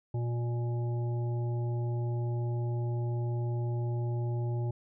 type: harmonic tone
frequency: 119.3 Hz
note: A#2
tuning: 41 cents sharp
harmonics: 1 / 3 / 5 / 7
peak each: -29 / -40 / -47 / -47 dBFS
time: 0.14-4.71 s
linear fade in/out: 5 ms
effects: none